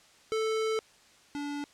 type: tone pair in turn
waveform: square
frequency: 440 / 288.6 Hz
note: A4 / D4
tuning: 0 / -30 cents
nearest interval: perfect fifth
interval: 730 cents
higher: first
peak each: -28 / -34 dBFS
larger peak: first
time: 0.32-0.79 / 1.35-1.64 s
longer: first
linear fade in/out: 0 ms
effects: white hiss -59 dBFS RMS until 1.73 s + low-pass 7000 Hz 12 dB/octave